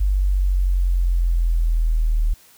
sine exponential sweep, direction down, 49 to 38.43 Hz, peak -15 dBFS, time 0-2.34 s, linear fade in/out 10 ms, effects white hiss -51 dBFS RMS until 2.57 s

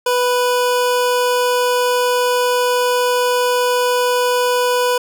25% pulse tone, 493.9 Hz, B4, in tune, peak -10 dBFS, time 0.06-4.98 s, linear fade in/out 5 ms, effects none

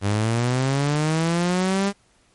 sawtooth linear sweep, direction up, 98 to 201.9 Hz, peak -15 dBFS, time 0.01-1.93 s, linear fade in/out 50 ms, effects pink hiss -60 dBFS RMS until 2.34 s + MP3 48 kbps

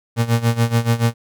35% pulse tone with tremolo, 116.54 Hz, A#2, in tune, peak -10 dBFS, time 0.16-1.14 s, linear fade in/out 50 ms, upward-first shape sine, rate 7 Hz, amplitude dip 85%, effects none

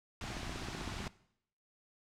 pink band-stop noise, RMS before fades -42 dBFS, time 0.21-1.08 s, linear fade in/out 2 ms, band 400 to 620 Hz, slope 96 dB/octave
click train, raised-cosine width 2 ms, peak -31 dBFS, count 14, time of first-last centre 0.24-1.068 s, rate 15.7 Hz
effects noise-tail reverb RT60 0.7 s tail -19 dB re dry + low-pass 6000 Hz 12 dB/octave

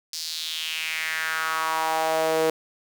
sawtooth tone with high-pass filter sweep, 160 Hz, D#3, 49 cents sharp, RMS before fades -26 dBFS, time 0.13-2.5 s, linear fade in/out 2 ms, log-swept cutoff 5100 to 460 Hz, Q 3.5, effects 7-bit

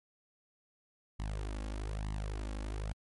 sawtooth tone with flanger, 51.91 Hz, G#1, in tune, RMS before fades -38 dBFS, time 1.19-2.93 s, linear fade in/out 10 ms, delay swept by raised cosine 0.99 to 3.69 ms, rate 1.1 Hz, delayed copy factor +0.95, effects MP3 48 kbps

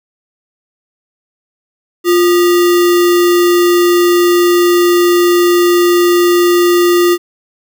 sine tone with sample-and-hold, 350.5 Hz, F4, 6 cents sharp, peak -6 dBFS, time 2.04-7.18 s, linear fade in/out 50 ms, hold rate 1575 Hz, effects none

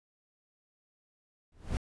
brown noise with exponential growth, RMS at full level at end -27 dBFS, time 1.52-1.77 s, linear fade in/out 1 ms, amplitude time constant 54 ms, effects resampled to 24000 Hz

